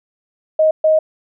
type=tone bursts at uneven times; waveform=sine; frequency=627 Hz; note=D#5; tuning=13 cents sharp; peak=-9 dBFS; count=2; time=0.59-0.71 / 0.84-0.99 s; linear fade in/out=5 ms; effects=none